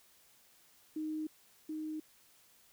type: tone with echo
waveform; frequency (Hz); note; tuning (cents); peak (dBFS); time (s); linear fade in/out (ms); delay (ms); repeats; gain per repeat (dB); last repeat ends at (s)
sine; 310.4; D#4; -4; -35; 0.96-1.27; 5; 730; 1; -2; 2
effects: white hiss -65 dBFS RMS until 2.72 s